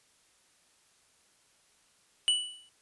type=tone with exponential decay; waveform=square; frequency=2960 Hz; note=F#7; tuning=in tune; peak=-21 dBFS; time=2.28-2.69 s; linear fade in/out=0 ms; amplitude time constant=89 ms; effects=white hiss -66 dBFS RMS until 2.81 s + resampled to 24000 Hz